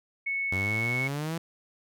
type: tone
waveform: sine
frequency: 2207 Hz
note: C#7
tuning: 8 cents flat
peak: -27 dBFS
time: 0.26-1.08 s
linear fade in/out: 10 ms
type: exponential sweep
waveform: sawtooth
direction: up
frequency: 92.5 to 169.5 Hz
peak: -26 dBFS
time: 0.52-1.38 s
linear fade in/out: 5 ms
effects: none